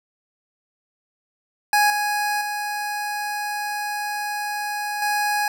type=tone with level steps; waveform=25% pulse; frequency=830.6 Hz; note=G#5; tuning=in tune; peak=-11 / -17 / -21 / -16 dBFS; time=1.73-5.48 s; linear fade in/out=2 ms; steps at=1.9 / 2.41 / 5.02 s; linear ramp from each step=2 ms; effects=none